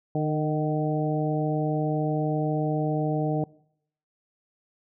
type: harmonic tone with a mistuned harmonic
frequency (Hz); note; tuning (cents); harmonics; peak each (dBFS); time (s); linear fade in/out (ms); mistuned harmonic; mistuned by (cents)
152.4; D#3; -36; 1 / 2 / 3 / 4 / 5; -26 / -29 / -31 / -32 / -33; 0.15-3.44; 2; 4; +32
effects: noise-tail reverb RT60 0.7 s tail -23 dB re dry